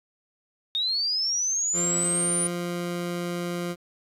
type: linear sweep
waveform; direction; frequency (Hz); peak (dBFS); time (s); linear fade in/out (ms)
sine; up; 3652 to 9550; -23; 0.75-2.47; 0
type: tone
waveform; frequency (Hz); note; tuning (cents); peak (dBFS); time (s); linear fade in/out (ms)
20% pulse; 174.61; F3; 0; -23; 1.73-3.76; 50
effects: resampled to 32000 Hz + 9-bit